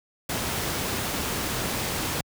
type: noise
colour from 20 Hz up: pink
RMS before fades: -28 dBFS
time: 0.29-2.21 s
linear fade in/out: 5 ms
effects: high-pass 60 Hz 12 dB/octave